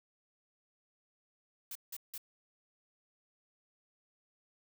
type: noise bursts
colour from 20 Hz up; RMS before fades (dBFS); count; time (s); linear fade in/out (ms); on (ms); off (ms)
blue; -43; 3; 1.71-2.179; 2; 43; 170
effects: none